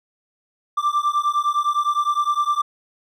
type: beating tone pair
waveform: triangle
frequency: 1174 / 1183.8 Hz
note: D6 / D6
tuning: -1 / +13 cents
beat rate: 9.8 Hz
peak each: -19 dBFS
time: 0.77-2.62 s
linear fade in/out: 10 ms
effects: none